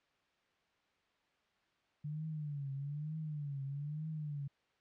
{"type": "tone with vibrato", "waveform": "sine", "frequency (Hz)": 146.83, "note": "D3", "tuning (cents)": 0, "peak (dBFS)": -38, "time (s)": [2.04, 4.48], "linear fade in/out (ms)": 10, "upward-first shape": "triangle", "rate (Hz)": 1.1, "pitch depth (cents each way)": 140, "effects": ["white hiss -75 dBFS RMS until 4.8 s", "low-pass 3000 Hz 12 dB/octave"]}